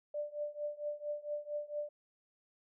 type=tone with tremolo; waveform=sine; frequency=591 Hz; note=D5; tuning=11 cents sharp; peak=-33 dBFS; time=0.14-1.89 s; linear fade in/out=5 ms; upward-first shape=triangle; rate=4.4 Hz; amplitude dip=95%; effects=none